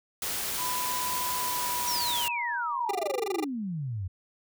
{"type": "noise", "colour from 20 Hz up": "white", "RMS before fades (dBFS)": -32, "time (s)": [0.22, 2.28], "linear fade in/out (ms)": 2}
{"type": "tone with pitch glide", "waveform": "sine", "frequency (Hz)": [994, 953], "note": ["B5", "A#5"], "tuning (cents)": [11, 38], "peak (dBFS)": -31, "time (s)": [0.57, 2.94], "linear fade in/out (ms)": 50, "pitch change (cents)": -73, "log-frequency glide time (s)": [1.39, 2.37]}
{"type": "exponential sweep", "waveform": "sine", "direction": "down", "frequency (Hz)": [5930, 87.31], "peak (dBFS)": -30, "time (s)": [1.87, 4.08], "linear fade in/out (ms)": 10}
{"type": "tone bursts", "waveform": "25% pulse", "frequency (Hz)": 399.6, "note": "G4", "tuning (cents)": 33, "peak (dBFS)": -23, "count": 14, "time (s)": [2.89, 3.444], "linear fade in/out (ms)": 5, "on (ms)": 21, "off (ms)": 20}
{"effects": []}